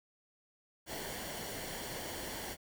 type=noise with comb filter; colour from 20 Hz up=pink; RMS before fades=-42 dBFS; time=0.86-2.57 s; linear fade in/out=50 ms; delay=0.79 ms; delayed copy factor=-0.55; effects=none

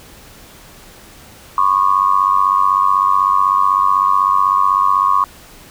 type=tone with amplitude modulation; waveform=sine; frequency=1100 Hz; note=C#6; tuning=14 cents flat; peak=-6 dBFS; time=1.58-5.24 s; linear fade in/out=2 ms; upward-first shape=sine; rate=96 Hz; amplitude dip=100%; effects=pink hiss -41 dBFS RMS until 5.7 s

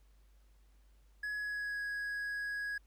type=tone with pitch glide; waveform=triangle; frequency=1685 to 1660.8 Hz; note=G#6 to G#6; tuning=+25 to 0 cents; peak=-34 dBFS; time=1.23-2.78 s; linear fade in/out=5 ms; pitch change=-25 cents; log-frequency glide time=1.35-1.82 s; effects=added 50 Hz sine -61 dBFS peak until 2.86 s + pink hiss -75 dBFS RMS until 2.86 s

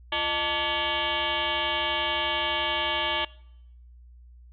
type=tone with frequency modulation; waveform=sine; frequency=1975.5 Hz; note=B6; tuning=in tune; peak=-24 dBFS; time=0.12-3.25 s; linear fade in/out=5 ms; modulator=272 Hz; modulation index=5.3; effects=noise-tail reverb RT60 0.8 s tail -23 dB re dry + added 60 Hz sine -47 dBFS peak until 4.52 s

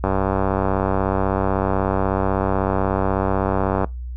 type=click train; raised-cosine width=1 ms; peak=-6 dBFS; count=367; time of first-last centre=0.04-3.845 s; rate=96.2 Hz; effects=noise-tail reverb RT60 0.2 s tail -22 dB re dry + added 61 Hz sine -27 dBFS peak until 4.16 s

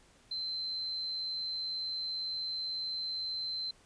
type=tone; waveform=sine; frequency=4091 Hz; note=C8; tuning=40 cents flat; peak=-34 dBFS; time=0.31-3.71 s; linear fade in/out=5 ms; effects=pink hiss -63 dBFS RMS until 3.85 s + resampled to 22050 Hz

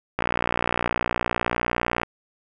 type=click train; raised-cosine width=0.5 ms; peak=-7 dBFS; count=111; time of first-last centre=0.19-2.033 s; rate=59.7 Hz; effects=none

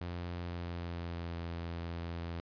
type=tone with pitch glide; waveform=sawtooth; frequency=87.31 to 84.68 Hz; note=F2 to E2; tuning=0 to +47 cents; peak=-34 dBFS; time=0.01-2.4 s; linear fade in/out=0 ms; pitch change=-53 cents; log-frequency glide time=0.35-1.36 s; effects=resampled to 11025 Hz

